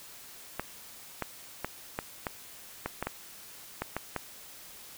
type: clicks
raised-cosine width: 0.5 ms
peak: -16 dBFS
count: 11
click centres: 0.596 / 1.223 / 1.646 / 1.989 / 2.268 / 2.86 / 3.026 / 3.07 / 3.82 / 3.966 / 4.163 s
effects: white hiss -49 dBFS RMS until 4.97 s